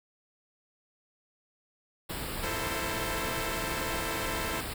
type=band-stop noise; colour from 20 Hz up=pink; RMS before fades=-36 dBFS; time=2.09-4.74 s; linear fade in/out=10 ms; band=5300 to 7400 Hz; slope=96 dB/octave
type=chord; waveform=10% pulse; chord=A minor; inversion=second; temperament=equal with one note detuned; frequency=329.6 / 446.1 / 523.3 Hz; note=E4 / A4 / C5; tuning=0 / +24 / 0 cents; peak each=-29 dBFS; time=2.43-4.61 s; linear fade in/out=5 ms
effects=none